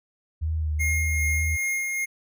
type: tone with vibrato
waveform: sine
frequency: 77.78 Hz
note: D#2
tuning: in tune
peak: -23 dBFS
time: 0.41-1.57 s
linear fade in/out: 20 ms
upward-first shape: sine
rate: 2.1 Hz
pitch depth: 39 cents each way
type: tone with tremolo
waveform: square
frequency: 2138 Hz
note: C7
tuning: 37 cents sharp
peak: -24 dBFS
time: 0.79-2.06 s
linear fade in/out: 20 ms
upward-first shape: sine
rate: 2.5 Hz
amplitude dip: 30%
effects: none